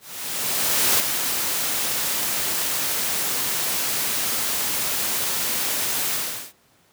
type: noise with ADSR envelope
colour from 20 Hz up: white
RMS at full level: -18 dBFS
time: 0-6.53 s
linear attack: 1000 ms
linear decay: 4 ms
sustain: -6 dB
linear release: 400 ms
effects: pink hiss -59 dBFS RMS until 6.92 s + high-pass 100 Hz 12 dB/octave